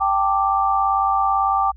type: chord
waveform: sine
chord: G suspended second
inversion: none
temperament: just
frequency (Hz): 784 / 882 / 1176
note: G5 / A5 / D6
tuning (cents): 0 / +4 / +2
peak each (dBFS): -19 / -24 / -19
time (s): 0-1.72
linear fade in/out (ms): 20
effects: added 60 Hz sine -39 dBFS peak until 1.76 s